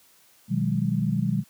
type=chord; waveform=sine; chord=G# minor seventh; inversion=first; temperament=equal with one note detuned; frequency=123.47 / 155.56 / 185 / 204.8 Hz; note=B2 / D#3 / F#3 / G#3; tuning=0 / 0 / 0 / -24 cents; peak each=-27 dBFS; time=0.48-1.44 s; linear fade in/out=50 ms; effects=white hiss -58 dBFS RMS until 1.49 s + high-pass 80 Hz 12 dB/octave